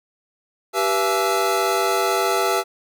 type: tone cluster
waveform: square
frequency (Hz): 390 / 487.9 / 676 / 855 / 1325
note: G4 / B4 / E5 / A5 / E6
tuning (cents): -9 / -21 / +43 / -50 / +9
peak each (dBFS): -24 / -27 / -25 / -26 / -25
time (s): 0.73-2.64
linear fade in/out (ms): 50
effects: none